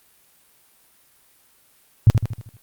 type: tone with echo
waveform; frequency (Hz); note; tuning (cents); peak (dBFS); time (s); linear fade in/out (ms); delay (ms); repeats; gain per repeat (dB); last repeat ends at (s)
sine; 110.3; A2; +5; -6; 2.07-2.1; 0; 78; 6; -6; 2.568
effects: white hiss -57 dBFS RMS until 2.62 s + Opus 32 kbps